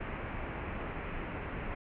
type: low-pass noise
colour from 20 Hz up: pink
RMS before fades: -39 dBFS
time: 0-1.75 s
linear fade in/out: 10 ms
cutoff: 2600 Hz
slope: 48 dB/octave
effects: none